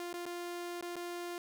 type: tone with dropouts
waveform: sawtooth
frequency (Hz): 349.2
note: F4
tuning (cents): 0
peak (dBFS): -35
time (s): 0-1.38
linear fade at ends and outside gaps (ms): 1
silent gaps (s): 0.129-0.139 / 0.256-0.262 / 0.811-0.825 / 0.957-0.964
effects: none